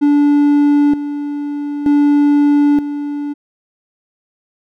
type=tone with tremolo; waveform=triangle; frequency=290 Hz; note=D4; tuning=22 cents flat; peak=-6 dBFS; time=0.01-3.34 s; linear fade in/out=20 ms; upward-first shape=square; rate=0.54 Hz; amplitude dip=70%; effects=none